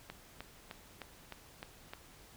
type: click train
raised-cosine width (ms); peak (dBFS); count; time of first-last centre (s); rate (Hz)
0.3; -27; 7; 0.1-1.935; 3.27
effects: pink hiss -58 dBFS RMS until 2.36 s